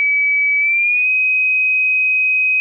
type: tone with pitch glide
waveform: sine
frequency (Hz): 2286 to 2522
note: D7 to D#7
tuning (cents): -47 to +23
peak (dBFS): -12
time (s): 0-2.6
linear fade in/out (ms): 0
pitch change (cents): +170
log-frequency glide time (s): 0.59-1.08
effects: none